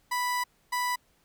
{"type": "tone pair in turn", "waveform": "30% pulse", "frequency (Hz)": [987.8, 987.8], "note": ["B5", "B5"], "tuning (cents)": [0, 0], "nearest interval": "unison", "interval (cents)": 0, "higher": "neither", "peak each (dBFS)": -24, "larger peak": "neither", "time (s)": [[0.11, 0.44], [0.72, 0.96]], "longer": "first", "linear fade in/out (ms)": 10, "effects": ["pink hiss -67 dBFS RMS until 1.24 s"]}